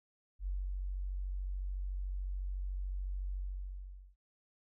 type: tone with ADSR envelope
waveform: sine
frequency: 46.9 Hz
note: F#1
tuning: 24 cents sharp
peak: -33 dBFS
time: 0.39-4.16 s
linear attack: 77 ms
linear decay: 230 ms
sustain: -2 dB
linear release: 800 ms
effects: none